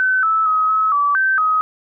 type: tone with pitch steps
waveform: sine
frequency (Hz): 1521 / 1309 / 1269 / 1287 / 1152 / 1551 / 1263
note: F#6 / E6 / D#6 / E6 / D6 / G6 / D#6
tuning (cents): +47 / -13 / +34 / -42 / -34 / -19 / +26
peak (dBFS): -13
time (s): 0-1.61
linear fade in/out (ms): 0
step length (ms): 230
effects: none